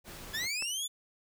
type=noise; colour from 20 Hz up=pink; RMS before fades=-46 dBFS; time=0.04-0.49 s; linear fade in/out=50 ms
type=linear sweep; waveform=20% pulse; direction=up; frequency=1667 to 3519 Hz; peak=-27 dBFS; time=0.33-0.88 s; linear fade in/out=20 ms
type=click; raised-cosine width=0.5 ms; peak=-27 dBFS; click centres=0.624 s
effects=none